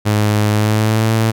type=tone with pitch glide; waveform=sawtooth; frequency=105.4 to 111.67 Hz; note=G#2 to A2; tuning=+26 to +26 cents; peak=-8 dBFS; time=0.05-1.32 s; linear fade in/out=20 ms; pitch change=+100 cents; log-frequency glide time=0.5-1.12 s; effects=none